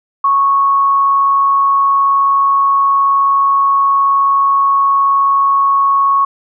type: tone with amplitude modulation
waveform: sine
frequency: 1105 Hz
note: C#6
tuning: 6 cents flat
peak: -7 dBFS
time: 0.24-6.25 s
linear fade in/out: 5 ms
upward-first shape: sine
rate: 139 Hz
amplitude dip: 25%
effects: none